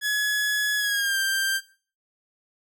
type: tone with pitch glide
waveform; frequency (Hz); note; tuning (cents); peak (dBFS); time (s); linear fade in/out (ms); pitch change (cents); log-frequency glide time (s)
sawtooth; 1692 to 1578.7; G#6 to G6; +32 to +12; -19; 0.01-1.61; 50; -120; 0.77-1.18
effects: noise-tail reverb RT60 0.4 s tail -17 dB re dry

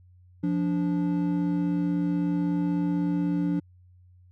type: tone pair together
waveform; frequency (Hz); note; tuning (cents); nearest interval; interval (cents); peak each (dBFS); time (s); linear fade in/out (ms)
triangle; 174.61 / 290.8; F3 / D4; 0 / -17; major sixth; 883; -24; 0.43-3.6; 10
effects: added 90 Hz sine -52 dBFS peak until 4.31 s

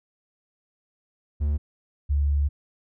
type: tone pair in turn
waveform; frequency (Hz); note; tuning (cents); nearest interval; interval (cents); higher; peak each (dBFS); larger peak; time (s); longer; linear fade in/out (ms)
triangle / sine; 73.42 / 71.7; D2 / D2; 0 / -41; unison; 41; first; -19; neither; 1.4-1.58 / 2.09-2.49; second; 20
effects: none

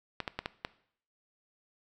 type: clicks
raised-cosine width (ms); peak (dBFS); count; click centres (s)
0.3; -17; 5; 0.203 / 0.278 / 0.39 / 0.459 / 0.649
effects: noise-tail reverb RT60 0.6 s tail -18 dB re dry

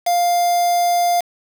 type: tone with quantisation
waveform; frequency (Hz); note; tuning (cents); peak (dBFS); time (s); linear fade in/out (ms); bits
triangle; 700; F5; +4; -12; 0.06-1.21; 10; 4
effects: none

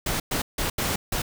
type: noise bursts at uneven times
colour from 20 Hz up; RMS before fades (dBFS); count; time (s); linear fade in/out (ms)
pink; -26; 5; 0.06-0.2 / 0.31-0.42 / 0.58-0.7 / 0.78-0.96 / 1.12-1.22; 5
effects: none

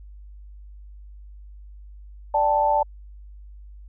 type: chord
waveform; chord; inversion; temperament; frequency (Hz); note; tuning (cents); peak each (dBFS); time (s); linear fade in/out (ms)
sine; D suspended fourth; none; equal; 587.3 / 784 / 880; D5 / G5 / A5; 0 / 0 / 0; -23 / -25 / -19; 2.34-2.83; 5
effects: added 50 Hz sine -40 dBFS peak until 3.88 s

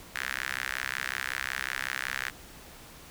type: tone with high-pass filter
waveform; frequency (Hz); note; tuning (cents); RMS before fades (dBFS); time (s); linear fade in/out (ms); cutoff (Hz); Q
sawtooth; 65.41; C2; 0; -34; 0.15-2.3; 5; 1700; 3.6
effects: pink hiss -49 dBFS RMS until 3.1 s

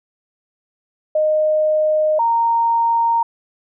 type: tone pair in turn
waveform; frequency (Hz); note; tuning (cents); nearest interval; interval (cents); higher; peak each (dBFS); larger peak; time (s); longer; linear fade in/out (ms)
sine; 617 / 926.1; D#5 / A#5; -15 / -12; perfect fifth; 703; second; -13; neither; 1.15-2.19 / 2.19-3.23; neither; 5
effects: none

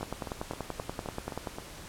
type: two click trains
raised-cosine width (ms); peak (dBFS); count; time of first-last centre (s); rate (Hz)
1; -23 / -19; 7 / 16; 0.01-1.585 / 0.03-1.472; 3.81 / 10.4
effects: pink hiss -46 dBFS RMS until 1.88 s + low-pass 12000 Hz 12 dB/octave

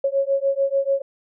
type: beating tone pair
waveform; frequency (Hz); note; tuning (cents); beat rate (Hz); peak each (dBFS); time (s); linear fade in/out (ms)
sine; 546 / 552.8; C#5 / C#5; -26 / -5; 6.8; -21; 0.04-1.02; 5
effects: none

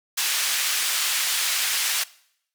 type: band-pass noise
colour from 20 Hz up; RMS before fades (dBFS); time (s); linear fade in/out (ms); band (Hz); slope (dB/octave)
pink; -24; 0.17-2.04; 10; 2100 to 15000; 12
effects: noise-tail reverb RT60 0.7 s tail -21 dB re dry

